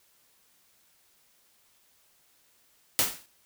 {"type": "noise with exponential decay", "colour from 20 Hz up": "white", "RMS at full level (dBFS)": -20, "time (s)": [2.99, 3.26], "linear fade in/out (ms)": 0, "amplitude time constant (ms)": 57, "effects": ["white hiss -65 dBFS RMS until 3.45 s"]}